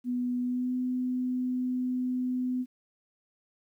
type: tone with pitch glide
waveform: sine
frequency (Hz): 246.9 to 252.2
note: B3 to B3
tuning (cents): 0 to +36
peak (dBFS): -27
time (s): 0.04-2.66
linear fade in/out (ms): 50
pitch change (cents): +36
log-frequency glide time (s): 0.41-0.74
effects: 11-bit